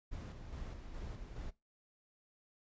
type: noise with tremolo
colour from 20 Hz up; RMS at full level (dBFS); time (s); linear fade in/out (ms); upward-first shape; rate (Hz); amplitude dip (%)
brown; -44; 0.11-1.51; 20; square; 2.4; 40
effects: noise-tail reverb RT60 0.2 s tail -19 dB re dry + resampled to 16000 Hz